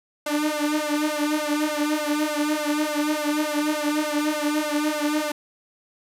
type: tone with flanger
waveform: sawtooth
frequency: 300.1 Hz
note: D4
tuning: 38 cents sharp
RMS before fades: -24 dBFS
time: 0.26-5.32 s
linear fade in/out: 5 ms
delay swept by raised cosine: 1.4 to 4.2 ms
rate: 3.4 Hz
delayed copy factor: +1
effects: resampled to 32000 Hz + 7-bit